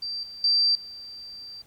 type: tone with level steps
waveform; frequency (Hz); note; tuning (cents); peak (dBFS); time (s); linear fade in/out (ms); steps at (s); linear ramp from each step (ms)
sine; 4688; D8; -4; -29 / -38 / -18 / -38; 0.02-1.62; 5; 0.23 / 0.44 / 0.75; 2
effects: pink hiss -60 dBFS RMS until 1.66 s